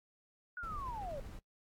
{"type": "linear sweep", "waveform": "sine", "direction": "down", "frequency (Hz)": [1480, 523.3], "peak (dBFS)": -40, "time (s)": [0.57, 1.2], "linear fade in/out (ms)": 2}
{"type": "noise with tremolo", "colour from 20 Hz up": "brown", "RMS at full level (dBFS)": -45, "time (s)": [0.63, 1.39], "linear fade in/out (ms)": 2, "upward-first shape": "triangle", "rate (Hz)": 13, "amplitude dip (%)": 30}
{"effects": ["noise-tail reverb RT60 0.1 s tail -19 dB re dry", "AAC 64 kbps"]}